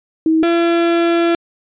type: tone pair in turn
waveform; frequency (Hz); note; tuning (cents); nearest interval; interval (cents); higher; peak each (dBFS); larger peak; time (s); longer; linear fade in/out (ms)
sine / 35% pulse; 319.8 / 338.8; D#4 / E4; +48 / +48; minor second; 100; second; -10; neither; 0.26-0.43 / 0.43-1.35; second; 2
effects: resampled to 8000 Hz